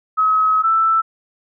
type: tone pair in turn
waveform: sine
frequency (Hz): 1279 / 1324.1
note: D#6 / E6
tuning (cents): +47 / +7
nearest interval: minor second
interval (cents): 60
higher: second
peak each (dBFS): -12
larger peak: neither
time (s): 0.17-0.63 / 0.63-1.02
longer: first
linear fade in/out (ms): 20
effects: none